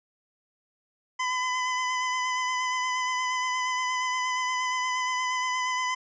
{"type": "tone with vibrato", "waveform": "25% pulse", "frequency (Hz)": 1010, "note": "B5", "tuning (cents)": 39, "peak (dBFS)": -22, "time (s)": [1.19, 5.95], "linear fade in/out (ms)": 10, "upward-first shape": "sine", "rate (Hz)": 8.5, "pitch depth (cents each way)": 21, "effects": ["resampled to 16000 Hz"]}